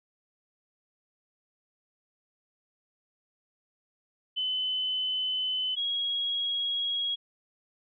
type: tone pair in turn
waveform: sine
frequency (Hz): 3028 / 3306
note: F#7 / G#7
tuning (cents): +39 / -9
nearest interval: major second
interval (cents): 152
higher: second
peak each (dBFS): -27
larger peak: neither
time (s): 4.36-5.76 / 5.76-7.16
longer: neither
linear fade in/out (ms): 20
effects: none